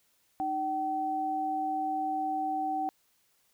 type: tone pair together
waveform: sine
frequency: 306 / 764.9 Hz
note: D#4 / G5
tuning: -29 / -43 cents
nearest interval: octave + major third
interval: 1586 cents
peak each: -36 / -29 dBFS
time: 0.4-2.89 s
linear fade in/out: 0 ms
effects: white hiss -70 dBFS RMS until 3.53 s